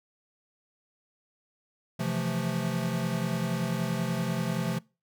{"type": "chord", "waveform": "square", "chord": "F major seventh", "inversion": "second", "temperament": "equal with one note detuned", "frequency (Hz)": [130.81, 164.24, 174.61, 220], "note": ["C3", "E3", "F3", "A3"], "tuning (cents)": [0, -6, 0, 0], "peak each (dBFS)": [-34, -36, -32, -35], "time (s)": [1.99, 4.79], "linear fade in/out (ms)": 10, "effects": ["noise-tail reverb RT60 0.3 s tail -24 dB re dry"]}